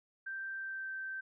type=tone with pitch glide; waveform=sine; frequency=1568 to 1555.4 Hz; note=G6 to G6; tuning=0 to -14 cents; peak=-38 dBFS; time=0.26-1.21 s; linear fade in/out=10 ms; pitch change=-14 cents; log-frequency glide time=0.57-0.9 s; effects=none